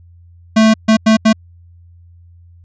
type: tone bursts at uneven times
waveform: square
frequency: 220 Hz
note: A3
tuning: in tune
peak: -7 dBFS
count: 4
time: 0.56-0.74 / 0.88-0.97 / 1.06-1.17 / 1.25-1.33 s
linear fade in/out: 10 ms
effects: added 86 Hz sine -40 dBFS peak until 2.64 s + resampled to 16000 Hz